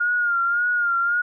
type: tone with vibrato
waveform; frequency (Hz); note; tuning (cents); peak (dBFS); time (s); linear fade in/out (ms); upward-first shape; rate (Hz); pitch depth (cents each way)
sine; 1416; F6; +23; -18; 0-1.22; 10; sine; 1.8; 51
effects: none